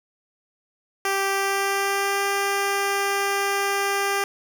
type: tone with pitch glide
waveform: 10% pulse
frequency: 392 to 397.9 Hz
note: G4 to G4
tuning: 0 to +26 cents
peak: -13 dBFS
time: 1.05-4.24 s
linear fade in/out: 2 ms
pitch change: +26 cents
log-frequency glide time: 1.31-2.23 s
effects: none